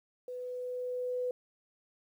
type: tone with level ramp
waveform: sine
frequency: 498.5 Hz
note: B4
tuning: 16 cents sharp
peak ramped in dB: -38 to -30 dBFS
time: 0.28-1.31 s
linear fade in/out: 2 ms
effects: 11-bit